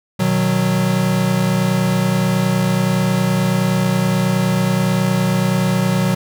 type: chord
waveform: square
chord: B major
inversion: none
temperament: equal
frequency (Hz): 123.47 / 155.56 / 185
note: B2 / D#3 / F#3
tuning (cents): 0 / 0 / 0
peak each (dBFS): -21 / -22 / -17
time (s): 0.19-6.15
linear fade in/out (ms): 10
effects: none